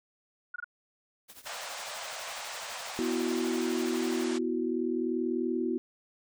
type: tone bursts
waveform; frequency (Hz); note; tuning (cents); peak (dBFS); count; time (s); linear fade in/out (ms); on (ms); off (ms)
sine; 1441; F#6; -46; -34; 3; 0.54-0.644; 5; 20; 22
type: noise with tremolo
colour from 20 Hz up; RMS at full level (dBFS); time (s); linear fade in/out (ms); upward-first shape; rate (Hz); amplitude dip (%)
white; -47; 1.28-4.25; 20; triangle; 12; 85
type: band-pass noise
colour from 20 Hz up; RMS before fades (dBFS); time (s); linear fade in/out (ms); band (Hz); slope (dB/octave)
pink; -40; 1.45-4.39; 20; 550 to 8800; 48
type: chord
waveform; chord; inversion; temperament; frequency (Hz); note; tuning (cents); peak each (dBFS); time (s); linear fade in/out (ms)
sine; B suspended fourth; none; equal; 246.9 / 329.6 / 370; B3 / E4 / F#4; 0 / 0 / 0; -32; 2.99-5.78; 0
effects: none